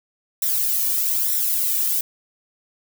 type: noise with flanger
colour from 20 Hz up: violet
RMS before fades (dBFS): -21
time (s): 0.42-2.01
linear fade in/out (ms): 2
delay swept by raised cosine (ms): 0.53 to 1.73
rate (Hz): 1.1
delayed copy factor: +0.75
effects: none